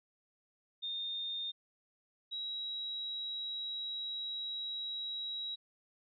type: tone pair in turn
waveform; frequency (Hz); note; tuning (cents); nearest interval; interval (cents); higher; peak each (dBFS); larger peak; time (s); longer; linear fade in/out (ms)
sine; 3647 / 3860; A#7 / B7; -39 / -40; minor second; 99; second; -36 / -37; first; 0.82-1.52 / 2.31-5.56; second; 20
effects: none